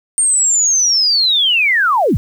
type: linear sweep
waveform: sine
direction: down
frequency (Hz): 8790 to 58.3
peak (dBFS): -10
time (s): 0.18-2.17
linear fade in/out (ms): 0
effects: 7-bit